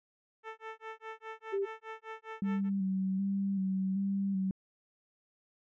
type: tone with tremolo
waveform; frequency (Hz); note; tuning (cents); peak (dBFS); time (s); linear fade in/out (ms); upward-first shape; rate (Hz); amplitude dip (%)
10% pulse; 442.9; A4; +11; -30; 0.43-2.7; 50; sine; 4.9; 100
type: tone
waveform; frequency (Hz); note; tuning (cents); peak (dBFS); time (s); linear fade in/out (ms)
sine; 395.4; G4; +15; -29; 1.52-1.66; 20
type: tone with vibrato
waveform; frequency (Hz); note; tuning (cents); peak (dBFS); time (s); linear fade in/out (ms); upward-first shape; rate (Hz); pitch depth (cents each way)
sine; 193.5; G3; -22; -29; 2.42-4.51; 2; square; 1.3; 29
effects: low-pass 2000 Hz 12 dB/octave